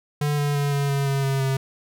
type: tone with pitch steps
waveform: square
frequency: 146.83 / 144.98 / 143.15 / 141.34 / 139.55 / 137.79 / 136.05 / 134.33 Hz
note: D3 / D3 / D3 / C#3 / C#3 / C#3 / C#3 / C3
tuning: 0 / -22 / -44 / +34 / +12 / -10 / -32 / +46 cents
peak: -21 dBFS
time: 0.21-1.57 s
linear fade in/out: 5 ms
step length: 170 ms
effects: none